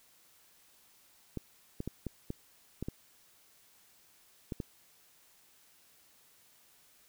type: clicks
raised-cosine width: 3 ms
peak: -23 dBFS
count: 9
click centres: 1.373 / 1.804 / 1.876 / 2.067 / 2.304 / 2.826 / 2.885 / 4.522 / 4.602 s
effects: white hiss -64 dBFS RMS until 7.08 s